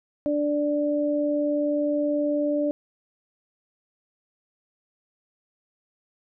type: tone pair together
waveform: sine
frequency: 293.7 / 587.4 Hz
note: D4 / D5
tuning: 0 / 0 cents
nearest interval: octave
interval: 1200 cents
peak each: -24 / -24 dBFS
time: 0.26-2.71 s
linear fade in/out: 0 ms
effects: none